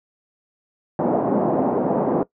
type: band-pass noise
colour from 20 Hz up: pink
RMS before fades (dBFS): -20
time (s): 0.99-2.23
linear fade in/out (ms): 2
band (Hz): 190 to 810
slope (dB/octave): 24
effects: noise-tail reverb RT60 0.1 s tail -19 dB re dry